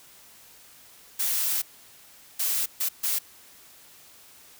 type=noise bursts at uneven times; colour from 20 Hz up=blue; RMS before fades=-26 dBFS; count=4; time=1.19-1.62 / 2.39-2.66 / 2.8-2.89 / 3.03-3.19 s; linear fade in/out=10 ms; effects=white hiss -52 dBFS RMS until 4.59 s